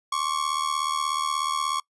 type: ring-modulated tone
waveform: 45% pulse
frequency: 1108.7 Hz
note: C#6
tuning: in tune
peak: -21 dBFS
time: 0.12-1.8 s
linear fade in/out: 5 ms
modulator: 38.3 Hz
effects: noise-tail reverb RT60 0.1 s tail -24 dB re dry + resampled to 24000 Hz